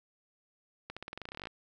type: accelerating click train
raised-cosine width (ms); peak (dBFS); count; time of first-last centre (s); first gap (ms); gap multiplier
0.3; -25; 17; 0.9-1.471; 66; 0.91
effects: none